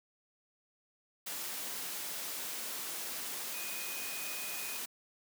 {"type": "tone in noise", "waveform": "sine", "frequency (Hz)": 2489, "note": "D#7", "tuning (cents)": 0, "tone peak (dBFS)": -45, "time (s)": [3.53, 4.78], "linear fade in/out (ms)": 10, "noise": "white", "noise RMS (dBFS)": -40, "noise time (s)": [1.26, 4.86], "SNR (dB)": -8, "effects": ["high-pass 200 Hz 12 dB/octave"]}